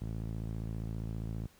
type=tone with band-pass filter; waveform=sawtooth; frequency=55 Hz; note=A1; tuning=in tune; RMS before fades=-38 dBFS; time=0.01-1.47 s; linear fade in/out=5 ms; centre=140 Hz; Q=1.1; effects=pink hiss -63 dBFS RMS until 1.59 s